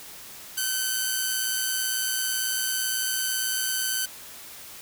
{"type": "tone with amplitude modulation", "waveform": "5% pulse", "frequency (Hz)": 1528, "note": "G6", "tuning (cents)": -45, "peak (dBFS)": -12, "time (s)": [0.57, 4.06], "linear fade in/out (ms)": 10, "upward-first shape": "sine", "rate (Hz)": 118, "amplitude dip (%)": 30, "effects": ["white hiss -43 dBFS RMS until 4.81 s"]}